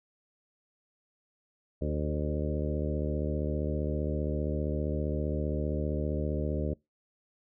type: harmonic tone with a mistuned harmonic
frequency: 75.2 Hz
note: D2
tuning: 42 cents sharp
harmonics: 1 / 2 / 3 / 4 / 5 / 6 / 7 / 8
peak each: -32 / -35 / -37 / -38 / -39 / -40 / -40 / -41 dBFS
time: 1.81-6.74 s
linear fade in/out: 10 ms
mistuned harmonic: 6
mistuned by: -19 cents
effects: noise-tail reverb RT60 0.2 s tail -24 dB re dry

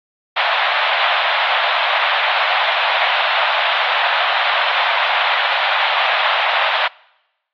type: band-pass noise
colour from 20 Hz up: pink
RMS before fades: -17 dBFS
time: 0.36-6.88 s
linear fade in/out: 10 ms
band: 650 to 3700 Hz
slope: 48 dB/octave
effects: noise-tail reverb RT60 1.0 s tail -26 dB re dry + AAC 32 kbps

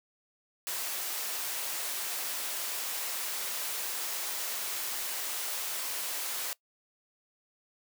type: high-pass noise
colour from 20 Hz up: white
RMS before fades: -35 dBFS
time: 0.67-6.53 s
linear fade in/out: 0 ms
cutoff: 440 Hz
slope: 12 dB/octave
effects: noise-tail reverb RT60 0.1 s tail -21 dB re dry

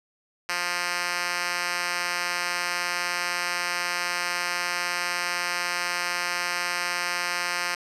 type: tone with band-pass filter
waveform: 5% pulse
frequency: 176.1 Hz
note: F3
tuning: 15 cents sharp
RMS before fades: -28 dBFS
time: 0.49-7.75 s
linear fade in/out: 5 ms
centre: 3600 Hz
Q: 0.65
effects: resampled to 32000 Hz + 9-bit

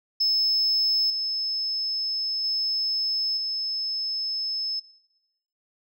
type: tone with level steps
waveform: sine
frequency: 5220 Hz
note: E8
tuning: 18 cents flat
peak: -18 / -24 / -22 / -25 dBFS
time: 0.2-4.8 s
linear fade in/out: 10 ms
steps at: 1.1 / 2.44 / 3.37 s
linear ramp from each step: 2 ms
effects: noise-tail reverb RT60 0.9 s tail -18 dB re dry + tanh soft clip ceiling -16 dBFS

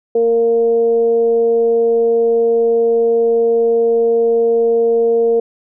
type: tone with frequency modulation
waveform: sine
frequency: 462.5 Hz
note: A#4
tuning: 14 cents flat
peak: -10 dBFS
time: 0.15-5.4 s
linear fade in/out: 5 ms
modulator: 232 Hz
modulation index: 0.3
effects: none

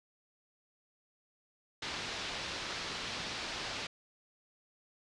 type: low-pass noise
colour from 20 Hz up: white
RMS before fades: -40 dBFS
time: 1.82-3.87 s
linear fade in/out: 5 ms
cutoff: 4900 Hz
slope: 24 dB/octave
effects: resampled to 24000 Hz

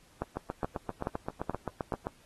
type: two click trains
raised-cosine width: 1 ms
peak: -17 / -19 dBFS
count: 5 / 14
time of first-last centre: 0.22-1.922 / 0.37-2.069 s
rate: 2.35 / 7.65 Hz
effects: pink hiss -62 dBFS RMS until 2.25 s + AAC 32 kbps

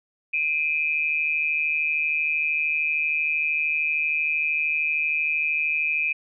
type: tone pair together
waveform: sine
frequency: 2394 / 2547 Hz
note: D7 / D#7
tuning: +33 / +40 cents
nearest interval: minor second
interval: 107 cents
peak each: -24 dBFS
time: 0.33-6.13 s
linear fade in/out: 10 ms
effects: none

